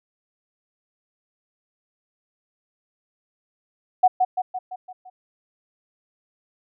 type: tone with echo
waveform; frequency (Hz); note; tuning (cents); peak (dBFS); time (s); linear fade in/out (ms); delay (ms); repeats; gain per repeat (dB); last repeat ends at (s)
sine; 740; F#5; 0; -10; 4.03-4.08; 10; 170; 6; -5; 5.1
effects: none